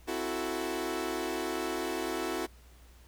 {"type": "chord", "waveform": "sawtooth", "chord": "F# half-diminished seventh", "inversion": "second", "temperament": "equal", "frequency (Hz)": [261.6, 329.6, 370, 440], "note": ["C4", "E4", "F#4", "A4"], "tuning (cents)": [0, 0, 0, 0], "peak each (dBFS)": [-37, -32, -32, -35], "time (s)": [0.07, 2.47], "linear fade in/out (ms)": 20, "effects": ["added 60 Hz sine -54 dBFS peak until 3.07 s", "pink hiss -61 dBFS RMS until 3.07 s"]}